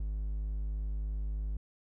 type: tone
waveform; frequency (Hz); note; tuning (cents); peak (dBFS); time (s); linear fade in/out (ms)
triangle; 51.6; G#1; -10; -30; 0-1.57; 5
effects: none